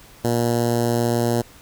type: tone with notch filter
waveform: 10% pulse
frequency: 118.2 Hz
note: A#2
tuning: 24 cents sharp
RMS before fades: -20 dBFS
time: 0.24-1.42 s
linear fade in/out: 10 ms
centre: 2300 Hz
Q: 0.54
effects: pink hiss -47 dBFS RMS until 1.61 s